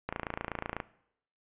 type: click train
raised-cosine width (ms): 0.5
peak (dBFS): -18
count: 21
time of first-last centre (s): 0.09-0.802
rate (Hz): 28.1
effects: noise-tail reverb RT60 0.7 s tail -18 dB re dry + resampled to 8000 Hz